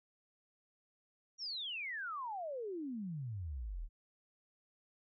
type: exponential sweep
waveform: sine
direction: down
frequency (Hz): 5800 to 34.56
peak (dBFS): -39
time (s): 1.38-3.89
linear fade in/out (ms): 50
effects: none